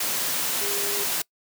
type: tone in noise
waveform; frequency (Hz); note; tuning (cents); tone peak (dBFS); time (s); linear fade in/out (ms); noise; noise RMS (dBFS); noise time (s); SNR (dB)
sine; 405.4; G#4; -42; -33; 0.61-1.04; 5; white; -26; 0-1.22; -10
effects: noise-tail reverb RT60 0.1 s tail -24 dB re dry + high-pass 150 Hz 12 dB/octave